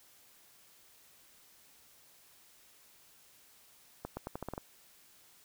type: accelerating click train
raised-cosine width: 1 ms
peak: -24 dBFS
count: 8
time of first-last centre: 4.05-4.579 s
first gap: 120 ms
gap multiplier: 0.84
effects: white hiss -62 dBFS RMS until 5.44 s